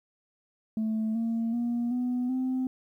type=tone with pitch steps; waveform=sine; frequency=219.4 / 228.5 / 237.9 / 247.7 / 257.9 Hz; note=A3 / A#3 / A#3 / B3 / C4; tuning=-5 / -34 / +35 / +5 / -25 cents; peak=-24 dBFS; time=0.77-2.67 s; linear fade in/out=2 ms; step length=380 ms; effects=tanh soft clip ceiling -24 dBFS + 11-bit